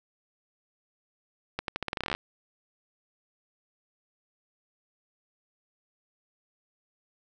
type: accelerating click train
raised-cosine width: 0.3 ms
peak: -14 dBFS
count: 16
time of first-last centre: 1.59-2.15 s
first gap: 92 ms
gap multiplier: 0.85
effects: none